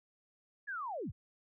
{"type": "linear sweep", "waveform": "sine", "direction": "down", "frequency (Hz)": [1732, 35.76], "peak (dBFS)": -37, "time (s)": [0.67, 1.12], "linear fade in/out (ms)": 20, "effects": []}